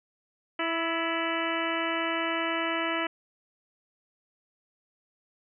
harmonic tone with a mistuned harmonic, 329.6 Hz, E4, in tune, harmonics 1 / 2 / 3 / 4 / 5 / 6 / 7 / 8 / 9, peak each -33 / -34 / -36 / -34 / -37 / -35 / -37 / -40 / -37 dBFS, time 0.59-3.07 s, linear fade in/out 5 ms, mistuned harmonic 5, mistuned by +42 cents, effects none

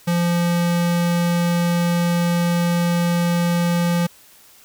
square tone, 172.7 Hz, F3, 19 cents flat, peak -17 dBFS, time 0.07-4.07 s, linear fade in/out 10 ms, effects white hiss -49 dBFS RMS until 4.64 s

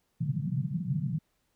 white band-pass noise, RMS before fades -31 dBFS, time 0.2-1.19 s, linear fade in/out 10 ms, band 130 to 170 Hz, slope 48 dB/octave, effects pink hiss -75 dBFS RMS until 1.55 s

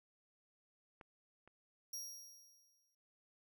clicks, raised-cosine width 0.5 ms, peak -39 / -46 dBFS, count 2, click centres 1.012 / 1.476 s
sawtooth tone with exponential decay, 5640 Hz, F8, 16 cents sharp, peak -39 dBFS, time 1.93-2.95 s, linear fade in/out 5 ms, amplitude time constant 220 ms
effects none

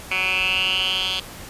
10% pulse tone with band-pass filter sweep, 186.9 Hz, F#3, 18 cents sharp, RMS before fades -22 dBFS, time 0.11-1.2 s, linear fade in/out 5 ms, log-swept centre 2300 to 3500 Hz, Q 7.3, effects pink hiss -38 dBFS RMS until 1.49 s + resampled to 32000 Hz

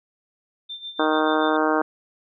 sine tone with tremolo, 3577 Hz, A7, 28 cents sharp, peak -30 dBFS, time 0.69-1.57 s, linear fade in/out 10 ms, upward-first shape sine, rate 6.9 Hz, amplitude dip 75%
harmonic tone, 155.4 Hz, D#3, 2 cents flat, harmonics 2 / 3 / 4 / 5 / 6 / 7 / 8 / 9 / 10, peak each -23 / -25 / -26 / -27 / -28 / -28 / -29 / -30 / -30 dBFS, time 0.99-1.82 s, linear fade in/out 5 ms
effects none

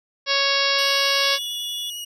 harmonic tone, 554.4 Hz, C#5, in tune, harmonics 1 / 2 / 3 / 4 / 5 / 6 / 7 / 8 / 9 / 10, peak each -27 / -27 / -27 / -27 / -27 / -27 / -27 / -27 / -27 / -27 dBFS, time 0.26-1.39 s, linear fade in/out 50 ms
sawtooth tone with vibrato, 2900 Hz, F#7, 35 cents flat, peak -27 dBFS, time 0.78-2.05 s, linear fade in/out 10 ms, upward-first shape triangle, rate 11 Hz, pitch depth 17 cents each way
sine tone, 3433 Hz, A7, 43 cents flat, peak -28 dBFS, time 1.23-1.9 s, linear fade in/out 2 ms
effects none

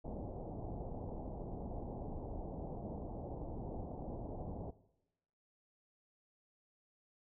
pink low-pass noise, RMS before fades -44 dBFS, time 0.04-4.71 s, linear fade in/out 10 ms, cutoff 830 Hz, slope 48 dB/octave, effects noise-tail reverb RT60 0.9 s tail -18 dB re dry

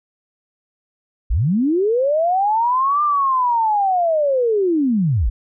sine linear two-way sweep, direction up then down, 38.89 to 1203 to 38.89 Hz, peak -14 dBFS, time 1.3-5.3 s, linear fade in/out 10 ms, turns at 3.03 s, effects none

